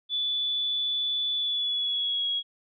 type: tone with pitch glide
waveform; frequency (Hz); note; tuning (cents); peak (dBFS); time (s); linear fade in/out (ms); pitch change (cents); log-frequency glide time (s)
sine; 3467 to 3316; A7 to G#7; -26 to -3; -25; 0.09-2.43; 50; -77; 1.34-2.27
effects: none